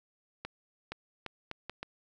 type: accelerating click train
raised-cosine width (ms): 0.3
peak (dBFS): -22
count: 6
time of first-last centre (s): 0.45-1.83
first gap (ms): 470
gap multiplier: 0.73
effects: none